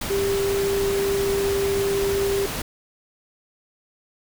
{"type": "tone in noise", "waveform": "sine", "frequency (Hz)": 395.9, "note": "G4", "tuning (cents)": 17, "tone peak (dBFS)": -20, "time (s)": [0.1, 2.46], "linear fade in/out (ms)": 5, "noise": "pink", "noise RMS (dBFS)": -29, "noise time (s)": [0.01, 2.62], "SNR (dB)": 6, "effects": []}